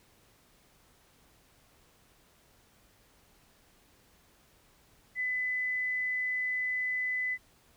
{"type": "tone", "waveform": "sine", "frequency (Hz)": 2006, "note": "B6", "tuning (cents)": 26, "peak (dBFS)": -29, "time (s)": [5.15, 7.38], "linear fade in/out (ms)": 50, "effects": ["pink hiss -64 dBFS RMS until 7.76 s"]}